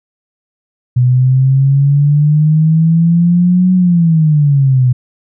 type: exponential two-way sweep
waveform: sine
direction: up then down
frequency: 123.5 to 185.1 to 123.5 Hz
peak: -6 dBFS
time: 0.96-4.93 s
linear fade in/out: 10 ms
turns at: 3.74 s
effects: none